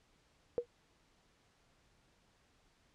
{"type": "tone with exponential decay", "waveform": "sine", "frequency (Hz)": 480.1, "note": "B4", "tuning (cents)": -49, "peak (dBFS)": -26, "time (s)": [0.58, 0.66], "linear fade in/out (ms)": 0, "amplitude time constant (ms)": 16, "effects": ["pink hiss -71 dBFS RMS until 2.94 s", "low-pass 7000 Hz 12 dB/octave"]}